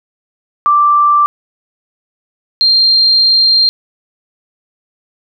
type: tone pair in turn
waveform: sine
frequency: 1174.7 / 4186 Hz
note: D6 / C8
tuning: 0 / 0 cents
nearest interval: octave + minor seventh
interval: 2200 cents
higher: second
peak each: -6 dBFS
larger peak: neither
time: 0.66-1.26 / 2.61-3.69 s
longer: second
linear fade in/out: 0 ms
effects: none